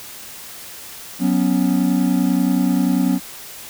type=chord; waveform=triangle; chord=F# suspended fourth; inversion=none; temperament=equal; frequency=185 / 246.9 / 277.2 Hz; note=F#3 / B3 / C#4; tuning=0 / 0 / 0 cents; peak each=-17 dBFS; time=1.19-3.2 s; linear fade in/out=50 ms; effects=white hiss -36 dBFS RMS until 3.69 s